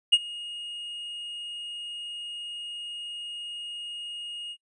triangle tone with ADSR envelope, 2863 Hz, F7, 42 cents sharp, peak -11 dBFS, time 0.12-4.57 s, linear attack 14 ms, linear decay 42 ms, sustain -22 dB, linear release 61 ms, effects noise-tail reverb RT60 0.1 s tail -23 dB re dry + resampled to 24000 Hz

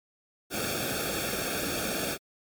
pink noise with comb filter, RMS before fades -31 dBFS, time 0.5-2.18 s, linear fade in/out 50 ms, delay 1 ms, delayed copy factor -0.95, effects MP3 96 kbps

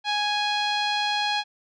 sawtooth tone with low-pass filter, 830.6 Hz, G#5, in tune, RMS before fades -25 dBFS, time 0.04-1.44 s, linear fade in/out 50 ms, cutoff 3900 Hz, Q 3.6, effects none

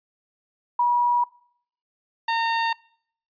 sine / sawtooth tone pair in turn, 966 / 915.2 Hz, B5 / A#5, -39 / -32 cents, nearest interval minor second, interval 93 cents, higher first, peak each -17 dBFS, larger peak neither, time 0.79-1.24 / 2.28-2.73 s, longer neither, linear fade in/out 5 ms, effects noise-tail reverb RT60 0.6 s tail -23 dB re dry + resampled to 11025 Hz

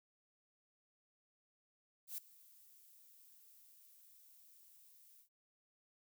violet noise with ADSR envelope, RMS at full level -42 dBFS, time 2.07-5.29 s, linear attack 110 ms, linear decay 4 ms, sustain -22 dB, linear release 100 ms, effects none

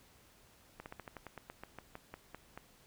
slowing click train, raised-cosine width 0.5 ms, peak -30 dBFS, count 15, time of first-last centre 0.8-2.576 s, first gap 59 ms, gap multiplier 1.11, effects pink hiss -64 dBFS RMS until 2.86 s

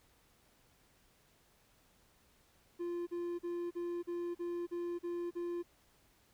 triangle tone bursts, 347.2 Hz, F4, 10 cents flat, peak -34 dBFS, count 9, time 2.79-5.63 s, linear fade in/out 20 ms, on 280 ms, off 40 ms, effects pink hiss -69 dBFS RMS until 6.33 s

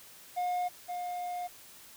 triangle tone pair in turn, 717 / 712.5 Hz, F5 / F5, +45 / +34 cents, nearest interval unison, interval 11 cents, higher first, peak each -27 / -32 dBFS, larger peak first, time 0.36-0.69 / 0.88-1.48 s, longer second, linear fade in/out 20 ms, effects white hiss -53 dBFS RMS until 1.96 s

